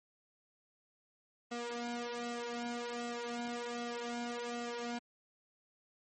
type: tone with flanger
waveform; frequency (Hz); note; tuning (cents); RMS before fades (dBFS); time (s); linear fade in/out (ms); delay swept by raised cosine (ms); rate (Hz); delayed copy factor
sawtooth; 238.7; A#3; +41; -40; 1.51-4.99; 10; 1.5 to 2.9; 1.3; +0.9
effects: MP3 32 kbps